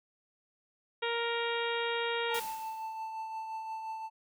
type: harmonic tone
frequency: 467.5 Hz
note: A#4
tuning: 5 cents sharp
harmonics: 1 / 2 / 3 / 4 / 5 / 6 / 7 / 8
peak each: -34 / -37 / -39 / -40 / -41 / -42 / -42 / -43 dBFS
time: 1.02-2.4 s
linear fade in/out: 10 ms
type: tone with tremolo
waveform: triangle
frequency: 885 Hz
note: A5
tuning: 10 cents sharp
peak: -33 dBFS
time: 2.28-4.1 s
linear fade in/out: 50 ms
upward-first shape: triangle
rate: 5.7 Hz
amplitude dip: 40%
type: noise with exponential decay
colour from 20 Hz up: white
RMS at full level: -39 dBFS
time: 2.34-3.13 s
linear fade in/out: 5 ms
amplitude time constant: 170 ms
effects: none